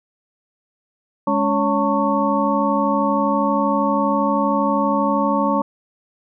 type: tone cluster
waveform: sine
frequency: 209.1 / 281.7 / 559 / 897 / 1108 Hz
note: G#3 / C#4 / C#5 / A5 / C#6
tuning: +12 / +28 / +14 / +33 / -1 cents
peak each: -22 dBFS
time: 1.27-5.62 s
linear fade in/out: 5 ms
effects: none